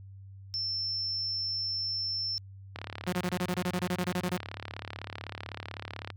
sine tone, 5350 Hz, E8, 25 cents sharp, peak -30 dBFS, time 0.54-2.38 s, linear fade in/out 0 ms
click train, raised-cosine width 0.3 ms, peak -21 dBFS, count 121, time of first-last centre 2.76-6.103 s, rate 35.9 Hz
sawtooth tone bursts, 179.9 Hz, F#3, 48 cents flat, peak -24 dBFS, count 16, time 3.07-4.371 s, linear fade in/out 5 ms, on 56 ms, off 27 ms
effects added 97 Hz sine -45 dBFS peak until 6.16 s

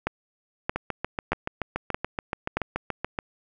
two click trains, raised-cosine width 0.5 ms, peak -12 / -9 dBFS, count 18 / 5, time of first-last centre 0.76-3.189 / 0.07-2.57 s, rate 7 / 1.6 Hz, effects none

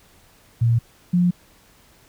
sine tone pair in turn, 116.54 / 177.2 Hz, A#2 / F3, 0 / +25 cents, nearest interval perfect fifth, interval 725 cents, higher second, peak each -14 dBFS, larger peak neither, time 0.61-0.79 / 1.13-1.31 s, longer neither, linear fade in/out 10 ms, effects pink hiss -54 dBFS RMS until 2.08 s

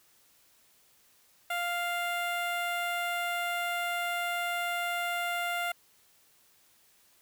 15% pulse tone with notch filter, 698.5 Hz, F5, in tune, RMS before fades -32 dBFS, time 1.5-5.72 s, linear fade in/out 5 ms, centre 6100 Hz, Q 1.4, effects white hiss -64 dBFS RMS until 7.21 s

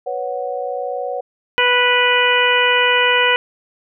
sine chord, B suspended second, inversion none, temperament equal, 493.9 / 554.4 / 740 Hz, B4 / C#5 / F#5, 0 / 0 / 0 cents, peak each -25 dBFS, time 0.06-1.21 s, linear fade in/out 10 ms
harmonic tone, 492.3 Hz, B4, 6 cents flat, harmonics 1 / 2 / 3 / 4 / 5 / 6, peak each -19 / -19 / -19 / -19 / -19 / -19 dBFS, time 1.58-3.36 s, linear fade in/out 0 ms
effects none

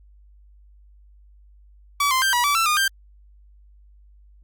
sawtooth tone with pitch steps, 1144 / 1040 / 1574 / 968 / 1154 / 1337 / 1219 / 1576 Hz, D6 / C6 / G6 / B5 / D6 / E6 / D#6 / G6, -46 / -11 / +7 / -35 / -31 / +24 / -36 / +9 cents, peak -14 dBFS, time 2-2.88 s, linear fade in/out 5 ms, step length 110 ms, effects added 50 Hz sine -48 dBFS peak until 4.43 s + Opus 48 kbps

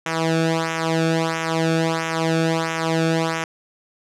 sawtooth tone with flanger, 163 Hz, E3, 19 cents flat, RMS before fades -21 dBFS, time 0.06-3.44 s, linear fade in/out 2 ms, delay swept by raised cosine 0.22 to 1.01 ms, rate 1.5 Hz, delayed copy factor -0.9, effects low-pass 7000 Hz 12 dB/octave

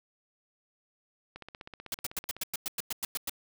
click train, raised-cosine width 0.3 ms, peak -27 dBFS, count 17, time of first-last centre 1.36-2.366 s, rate 15.9 Hz
white noise bursts, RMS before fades -33 dBFS, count 12, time 1.92-3.296 s, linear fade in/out 2 ms, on 23 ms, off 100 ms
effects none

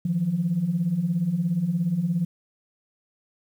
sine beating tone pair, 158.7 / 175.7 Hz, D#3 / F3, +35 / +11 cents, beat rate 17 Hz, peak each -27 / -22 dBFS, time 0.05-2.25 s, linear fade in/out 5 ms, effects tanh soft clip ceiling -14 dBFS + 9-bit

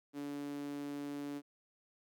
sawtooth tone with high-pass filter, 143.5 Hz, D3, 40 cents flat, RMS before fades -42 dBFS, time 0.13-1.42 s, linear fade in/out 50 ms, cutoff 290 Hz, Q 4.1, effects none

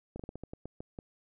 slowing click train, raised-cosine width 2 ms, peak -28 dBFS, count 10, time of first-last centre 0.16-0.988 s, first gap 35 ms, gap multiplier 1.23, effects none

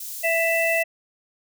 white high-pass noise, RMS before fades -34 dBFS, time 0-0.83 s, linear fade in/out 5 ms, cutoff 6300 Hz, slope 12 dB/octave
harmonic tone, 662 Hz, E5, 7 cents sharp, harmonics 1 / 3 / 4, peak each -22 / -24 / -24 dBFS, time 0.23-0.84 s, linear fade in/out 20 ms
effects none

